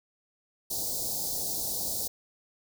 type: band-stop noise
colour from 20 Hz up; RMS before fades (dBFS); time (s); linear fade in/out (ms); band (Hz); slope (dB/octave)
white; -32; 0.7-2.08; 10; 830 to 4100; 48
effects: none